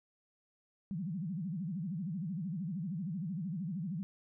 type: tone with vibrato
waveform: sine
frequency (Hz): 176.1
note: F3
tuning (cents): +15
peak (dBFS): -35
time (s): 0.91-4.03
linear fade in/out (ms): 0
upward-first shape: sine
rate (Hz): 13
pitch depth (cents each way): 260
effects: none